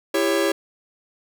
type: chord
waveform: 45% pulse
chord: C# diminished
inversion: first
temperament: just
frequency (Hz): 332.6 / 399.1 / 554.4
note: E4 / G4 / C#5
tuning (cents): +16 / +31 / 0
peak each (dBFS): -23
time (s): 0.14-0.52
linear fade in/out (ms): 5
effects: none